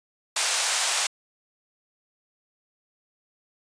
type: band-pass noise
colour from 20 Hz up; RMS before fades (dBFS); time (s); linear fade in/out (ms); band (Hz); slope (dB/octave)
white; -25; 0.36-1.07; 5; 610 to 9100; 24
effects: resampled to 22050 Hz